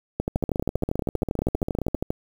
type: two click trains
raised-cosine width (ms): 2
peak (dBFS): -13 / -10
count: 25 / 25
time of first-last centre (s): 0.36-1.949 / 0.2-2.105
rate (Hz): 15.1 / 12.6
effects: 7-bit